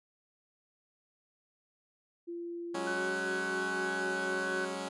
sine tone with pitch glide, 343 to 374 Hz, F4 to F#4, -31 to +19 cents, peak -37 dBFS, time 2.27-4.75 s, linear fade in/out 20 ms, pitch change +150 cents, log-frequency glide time 2.81-3.08 s
10% pulse chord, F# suspended second, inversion none, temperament equal, 185 / 207.7 / 277.2 Hz, F#3 / G#3 / C#4, 0 / 0 / 0 cents, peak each -32 / -34 / -31 dBFS, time 2.74-4.89 s, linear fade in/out 10 ms
sine tone, 1500 Hz, F#6, 23 cents sharp, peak -34 dBFS, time 2.87-4.65 s, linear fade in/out 2 ms
effects resampled to 24000 Hz

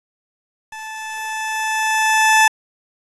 20% pulse tone with level ramp, 874 Hz, A5, 12 cents flat, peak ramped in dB -26 to -4 dBFS, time 0.72-2.48 s, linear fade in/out 5 ms, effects resampled to 24000 Hz + 7-bit

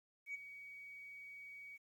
sine tone with ADSR envelope, 2258 Hz, C#7, 31 cents sharp, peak -38 dBFS, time 0.26-1.78 s, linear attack 84 ms, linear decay 17 ms, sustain -12 dB, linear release 24 ms, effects tanh soft clip ceiling -38 dBFS + 12-bit

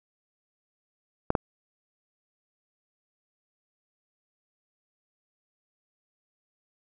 clicks, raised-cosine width 1 ms, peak -9 dBFS, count 2, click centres 1.304 / 1.352 s, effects none

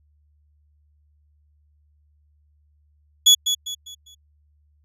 30% pulse tone with echo, 3387 Hz, G#7, 33 cents sharp, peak -7 dBFS, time 3.26-3.35 s, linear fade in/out 10 ms, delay 200 ms, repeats 4, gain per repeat -9 dB, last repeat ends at 4.15 s, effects added 74 Hz sine -58 dBFS peak until 4.84 s + resampled to 32000 Hz

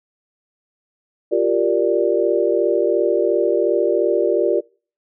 sine chord, G minor seventh, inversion third, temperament equal, 349.2 / 392 / 466.2 / 587.3 Hz, F4 / G4 / Bb4 / D5, 0 / 0 / 0 / 0 cents, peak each -20 dBFS, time 1.31-4.61 s, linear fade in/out 20 ms, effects noise-tail reverb RT60 0.4 s tail -25 dB re dry

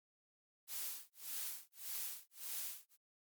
blue noise with tremolo, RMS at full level -42 dBFS, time 0.67-2.97 s, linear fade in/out 50 ms, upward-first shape sine, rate 1.7 Hz, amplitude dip 100%, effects Opus 48 kbps

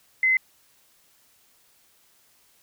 sine tone, 2051 Hz, C7, 35 cents flat, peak -17 dBFS, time 0.23-0.37 s, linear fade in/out 2 ms, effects white hiss -61 dBFS RMS until 2.62 s

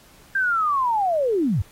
sine linear sweep, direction down, 1600 to 76.3 Hz, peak -18 dBFS, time 0.35-1.62 s, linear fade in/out 5 ms, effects pink hiss -52 dBFS RMS until 1.71 s + AAC 48 kbps

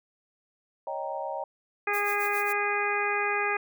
sine chord, Eb dominant seventh, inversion third, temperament equal, 554.4 / 622.3 / 784 / 932.3 Hz, Db5 / Eb5 / G5 / Bb5, 0 / 0 / 0 / 0 cents, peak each -36 dBFS, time 0.87-1.44 s, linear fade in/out 2 ms
harmonic tone, 410 Hz, G#4, 22 cents flat, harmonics 1 / 2 / 3 / 4 / 5 / 6, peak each -32 / -32 / -32 / -32 / -32 / -32 dBFS, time 1.87-3.57 s, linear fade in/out 5 ms
violet noise with tremolo, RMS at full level -37 dBFS, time 1.93-2.53 s, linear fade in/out 10 ms, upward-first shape sine, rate 7.3 Hz, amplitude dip 80%
effects none

